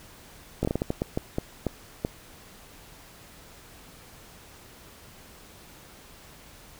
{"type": "slowing click train", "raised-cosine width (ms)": 2, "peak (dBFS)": -12, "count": 12, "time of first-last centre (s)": [0.63, 2.049], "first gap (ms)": 19, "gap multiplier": 1.35, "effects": ["pink hiss -50 dBFS RMS until 6.79 s"]}